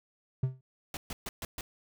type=tone with exponential decay; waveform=triangle; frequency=130 Hz; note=C3; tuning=11 cents flat; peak=-20 dBFS; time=0.43-0.61 s; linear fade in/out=5 ms; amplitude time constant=37 ms
type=noise bursts; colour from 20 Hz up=pink; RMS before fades=-38 dBFS; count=5; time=0.94-1.61 s; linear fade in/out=2 ms; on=30 ms; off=130 ms
effects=none